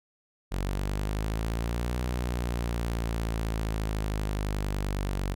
sawtooth exponential two-way sweep, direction up then down, 46.25 to 61.74 to 47.56 Hz, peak -24 dBFS, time 0.51-5.35 s, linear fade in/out 20 ms, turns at 2.01 s, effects none

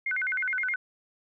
sine tone with vibrato, 1789 Hz, A6, 28 cents sharp, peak -26 dBFS, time 0.06-0.76 s, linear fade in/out 5 ms, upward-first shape square, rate 9.6 Hz, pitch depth 300 cents each way, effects none

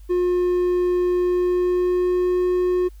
triangle tone with pitch glide, 357.8 to 361.3 Hz, F4 to F#4, +42 to -41 cents, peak -15 dBFS, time 0.09-2.89 s, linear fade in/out 20 ms, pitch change +17 cents, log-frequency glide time 1.21-2.44 s, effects added 50 Hz sine -39 dBFS peak until 3 s + white hiss -60 dBFS RMS until 3 s

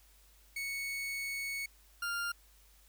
40% pulse tone pair in turn, 2217 / 1399.6 Hz, C#7 / F6, 0 / +3 cents, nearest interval minor sixth, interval 797 cents, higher first, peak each -35 / -33 dBFS, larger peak second, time 0.56-1.66 / 2.02-2.32 s, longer first, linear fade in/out 5 ms, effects added 50 Hz sine -62 dBFS peak until 2.88 s + white hiss -65 dBFS RMS until 2.88 s

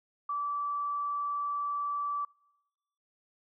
sine tone, 1158 Hz, D6, 25 cents flat, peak -30 dBFS, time 0.29-2.25 s, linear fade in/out 5 ms, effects noise-tail reverb RT60 1.0 s tail -26 dB re dry

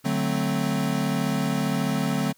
square chord, D dominant seventh, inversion none, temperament equal, 146.83 / 185 / 220 / 261.6 Hz, D3 / F#3 / A3 / C4, 0 / 0 / 0 / 0 cents, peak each -29 dBFS, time 0.04-2.33 s, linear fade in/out 20 ms, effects white hiss -61 dBFS RMS until 2.37 s

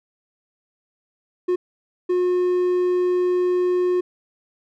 triangle tone bursts at uneven times, 360 Hz, F#4, 47 cents flat, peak -15 dBFS, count 2, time 1.48-1.56 / 2.09-4.01 s, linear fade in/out 10 ms, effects none

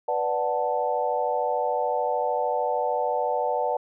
sine chord, B minor seventh, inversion none, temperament equal, 493.9 / 587.3 / 740 / 880 Hz, B4 / D5 / F#5 / A5, 0 / 0 / 0 / 0 cents, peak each -28 dBFS, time 0.08-3.77 s, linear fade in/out 5 ms, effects none

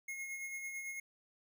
square tone with tremolo, 2158 Hz, C#7, 47 cents flat, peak -40 dBFS, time 0.08-1 s, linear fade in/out 5 ms, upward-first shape sine, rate 9 Hz, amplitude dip 40%, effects none

